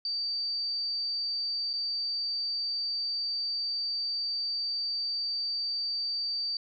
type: tone with dropouts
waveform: sine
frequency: 4629 Hz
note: D8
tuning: 26 cents flat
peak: -29 dBFS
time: 0.05-6.57 s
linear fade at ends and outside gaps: 2 ms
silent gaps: 1.732-1.736 s
effects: none